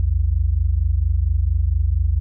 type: tone pair together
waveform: sine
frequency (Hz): 58.95 / 83.3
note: A#1 / E2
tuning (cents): +20 / +19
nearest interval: tritone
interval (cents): 599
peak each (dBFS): -18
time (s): 0-2.2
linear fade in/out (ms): 0
effects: none